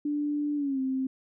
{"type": "tone with pitch glide", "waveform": "sine", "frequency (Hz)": [293.7, 263.2], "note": ["D4", "C4"], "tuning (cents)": [0, 10], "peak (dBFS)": -26, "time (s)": [0.05, 1.07], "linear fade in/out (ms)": 5, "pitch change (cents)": -190, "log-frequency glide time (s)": [0.56, 0.8], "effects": []}